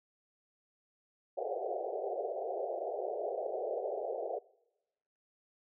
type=band-pass noise; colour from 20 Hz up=pink; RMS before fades=-37 dBFS; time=1.37-4.39 s; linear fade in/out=10 ms; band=380 to 760 Hz; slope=96 dB/octave; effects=noise-tail reverb RT60 1.0 s tail -24 dB re dry